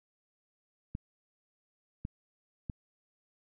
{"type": "clicks", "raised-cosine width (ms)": 5, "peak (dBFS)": -24, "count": 3, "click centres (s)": [0.951, 2.051, 2.698], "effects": []}